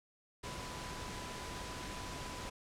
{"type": "tone in noise", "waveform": "sine", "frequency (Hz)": 996, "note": "B5", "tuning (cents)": 14, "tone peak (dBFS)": -50, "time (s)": [0.43, 2.5], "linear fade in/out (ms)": 10, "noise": "pink", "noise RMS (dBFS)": -44, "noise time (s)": [0.43, 2.5], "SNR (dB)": -9, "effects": ["low-pass 8000 Hz 12 dB/octave"]}